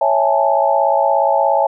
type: chord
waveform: sine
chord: A major seventh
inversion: first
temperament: equal with one note detuned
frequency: 554.4 / 659.3 / 823 / 880 Hz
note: C#5 / E5 / G#5 / A5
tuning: 0 / 0 / -16 / 0 cents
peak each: -17 dBFS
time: 0.01-1.67 s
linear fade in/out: 5 ms
effects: none